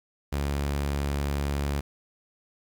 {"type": "tone", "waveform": "sawtooth", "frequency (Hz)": 71, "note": "C#2", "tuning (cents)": 42, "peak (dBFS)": -22, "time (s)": [0.32, 1.81], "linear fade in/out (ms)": 10, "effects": ["9-bit"]}